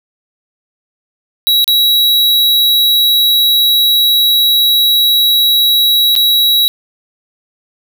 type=tone with dropouts; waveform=square; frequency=3877 Hz; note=B7; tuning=33 cents flat; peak=-8 dBFS; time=1.47-6.68 s; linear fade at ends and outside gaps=0 ms; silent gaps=1.643-1.678 / 6.153-6.162 s; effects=none